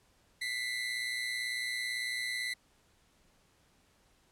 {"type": "tone pair together", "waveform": "30% pulse", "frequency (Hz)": [1987, 2105], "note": ["B6", "C7"], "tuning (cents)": [10, 10], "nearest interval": "minor second", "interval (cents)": 100, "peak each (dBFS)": [-32, -36], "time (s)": [0.41, 2.54], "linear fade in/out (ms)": 10, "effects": ["pink hiss -68 dBFS RMS until 4.31 s", "low-pass 11000 Hz 12 dB/octave"]}